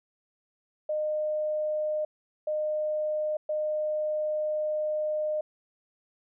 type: tone bursts at uneven times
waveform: sine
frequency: 611 Hz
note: D#5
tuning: 32 cents flat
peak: -26 dBFS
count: 3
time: 0.89-2.05 / 2.47-3.37 / 3.49-5.41 s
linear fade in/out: 5 ms
effects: none